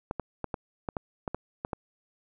clicks, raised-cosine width 1 ms, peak -17 dBFS, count 10, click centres 0.111 / 0.197 / 0.443 / 0.542 / 0.888 / 0.968 / 1.278 / 1.346 / 1.649 / 1.732 s, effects none

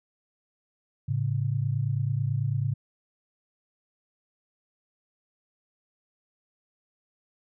sine tone pair together, 109.27 / 138.4 Hz, A2 / C#3, -12 / -2 cents, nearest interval major third, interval 410 cents, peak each -27 dBFS, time 1.08-2.74 s, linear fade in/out 10 ms, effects none

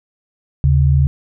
sine tone pair together, 76.9 / 137.02 Hz, D#2 / C#3, -20 / -20 cents, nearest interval minor seventh, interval 1000 cents, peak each -12 dBFS, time 0.64-1.07 s, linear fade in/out 0 ms, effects none

